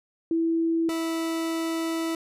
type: tone pair in turn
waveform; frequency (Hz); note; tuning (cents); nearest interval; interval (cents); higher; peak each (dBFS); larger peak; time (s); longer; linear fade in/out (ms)
sine / 40% pulse; 329.6 / 327.7; E4 / E4; 0 / -10; unison; 10; first; -21 / -25; first; 0.31-0.89 / 0.89-2.15; second; 2
effects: resampled to 32000 Hz